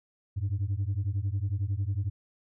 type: beating tone pair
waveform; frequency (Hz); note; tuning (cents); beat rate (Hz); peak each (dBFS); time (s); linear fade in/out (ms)
sine; 93.7 / 104.7; F#2 / G#2; +22 / +15; 11; -28; 0.36-2.1; 20
effects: tanh soft clip ceiling -24 dBFS